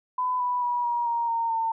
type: tone with pitch steps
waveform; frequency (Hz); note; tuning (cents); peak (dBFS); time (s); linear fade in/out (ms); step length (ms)
sine; 1004 / 986.8 / 969.8 / 953.1 / 936.8 / 920.7 / 904.9; B5 / B5 / B5 / A#5 / A#5 / A#5 / A5; +28 / -2 / -32 / +38 / +8 / -22 / +48; -23; 0.18-1.72; 5; 220
effects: none